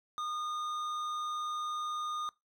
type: tone with hard clipping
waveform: triangle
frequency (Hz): 1223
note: D#6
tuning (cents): -30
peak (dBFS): -36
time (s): 0.18-2.29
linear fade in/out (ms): 0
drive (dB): 13
effects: noise-tail reverb RT60 0.2 s tail -21 dB re dry